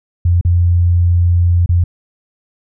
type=tone with dropouts; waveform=sine; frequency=87.2 Hz; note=F2; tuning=2 cents flat; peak=-8 dBFS; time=0.25-1.84 s; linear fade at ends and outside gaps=5 ms; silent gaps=0.412-0.449 / 1.661-1.691 s; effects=none